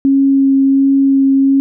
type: tone with vibrato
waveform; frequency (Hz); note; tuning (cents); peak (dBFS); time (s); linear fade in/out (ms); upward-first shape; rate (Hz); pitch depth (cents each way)
sine; 272.4; C#4; -30; -7; 0.05-1.6; 0; sine; 1.4; 9
effects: none